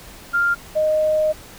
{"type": "tone pair in turn", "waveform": "sine", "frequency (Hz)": [1396.9, 618.7], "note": ["F6", "D#5"], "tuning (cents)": [0, -10], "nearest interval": "octave + major second", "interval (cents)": 1410, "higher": "first", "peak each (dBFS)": -15, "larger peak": "neither", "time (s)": [[0.33, 0.55], [0.75, 1.33]], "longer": "second", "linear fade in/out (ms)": 20, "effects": ["pink hiss -41 dBFS RMS until 1.58 s"]}